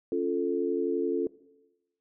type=chord; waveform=sine; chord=Db augmented; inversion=none; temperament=equal; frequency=277.2 / 349.2 / 440 Hz; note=Db4 / F4 / A4; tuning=0 / 0 / 0 cents; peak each=-32 / -29 / -29 dBFS; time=0.12-1.27 s; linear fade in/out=2 ms; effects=noise-tail reverb RT60 1.0 s tail -19 dB re dry